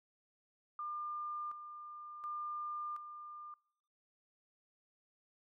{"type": "tone with tremolo", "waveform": "sine", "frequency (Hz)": 1200, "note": "D6", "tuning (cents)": 37, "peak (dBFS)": -39, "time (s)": [0.79, 3.54], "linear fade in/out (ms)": 2, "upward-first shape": "square", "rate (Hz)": 0.69, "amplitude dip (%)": 60, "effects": ["noise-tail reverb RT60 0.8 s tail -26 dB re dry"]}